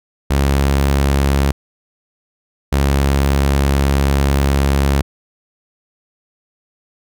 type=tone pair in turn; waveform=sawtooth; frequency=69.3 / 69.3 Hz; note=C#2 / C#2; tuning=0 / 0 cents; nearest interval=unison; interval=0 cents; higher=neither; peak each=-8 dBFS; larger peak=neither; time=0.3-1.52 / 2.72-5.02 s; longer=second; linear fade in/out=10 ms; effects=none